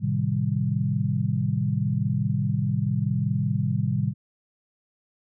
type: chord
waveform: sine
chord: A half-diminished seventh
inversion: none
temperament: equal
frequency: 110 / 130.81 / 155.56 / 196 Hz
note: A2 / C3 / Eb3 / G3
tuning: 0 / 0 / 0 / 0 cents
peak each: -27 / -26 / -28 / -28 dBFS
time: 0-4.14 s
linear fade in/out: 50 ms
effects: none